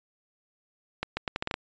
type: accelerating click train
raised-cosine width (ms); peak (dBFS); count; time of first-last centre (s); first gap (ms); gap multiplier
0.3; -13; 8; 1.03-1.541; 140; 0.77
effects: resampled to 16000 Hz